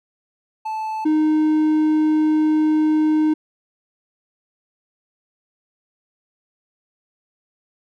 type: tone pair in turn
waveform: triangle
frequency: 874 / 309 Hz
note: A5 / D#4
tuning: -12 / -12 cents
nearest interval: octave + tritone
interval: 1800 cents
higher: first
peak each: -21 / -12 dBFS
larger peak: second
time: 0.65-1.05 / 1.05-3.34 s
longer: second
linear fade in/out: 10 ms
effects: none